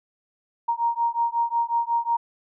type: beating tone pair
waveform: sine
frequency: 932.3 / 937.8 Hz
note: A#5 / A#5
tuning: 0 / +10 cents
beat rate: 5.5 Hz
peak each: -24 dBFS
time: 0.68-2.17 s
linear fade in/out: 10 ms
effects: none